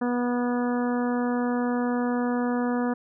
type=harmonic tone; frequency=244 Hz; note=B3; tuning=21 cents flat; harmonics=1 / 2 / 3 / 4 / 5 / 6 / 7; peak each=-24 / -30 / -34 / -36 / -38 / -40 / -41 dBFS; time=0.01-2.94 s; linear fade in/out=10 ms; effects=none